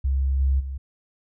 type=tone with level steps; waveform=sine; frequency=67.3 Hz; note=C2; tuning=49 cents sharp; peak=-19 / -17 / -28 dBFS; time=0.04-0.78 s; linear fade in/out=10 ms; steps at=0.39 / 0.59 s; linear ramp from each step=20 ms; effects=none